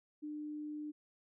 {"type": "tone", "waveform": "sine", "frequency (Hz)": 300, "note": "D4", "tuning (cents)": 37, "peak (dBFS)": -40, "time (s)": [0.22, 0.92], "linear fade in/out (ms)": 20, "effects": []}